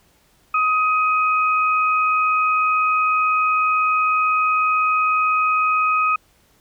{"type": "tone pair together", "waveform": "sine", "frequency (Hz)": [1258, 2516], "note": ["D#6", "D#7"], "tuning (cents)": [19, 19], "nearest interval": "octave", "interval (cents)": 1200, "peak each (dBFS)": [-16, -22], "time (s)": [0.54, 6.16], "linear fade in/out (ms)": 5, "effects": ["pink hiss -58 dBFS RMS until 6.6 s"]}